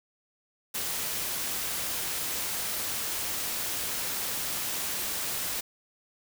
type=noise; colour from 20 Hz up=white; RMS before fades=-32 dBFS; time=0.74-5.61 s; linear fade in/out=10 ms; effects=none